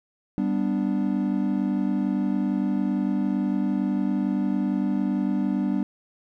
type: chord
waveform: triangle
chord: G major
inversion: none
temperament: equal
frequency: 196 / 246.9 / 293.7 Hz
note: G3 / B3 / D4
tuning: 0 / 0 / 0 cents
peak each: -23 / -25 / -25 dBFS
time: 0.38-5.83 s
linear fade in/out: 0 ms
effects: none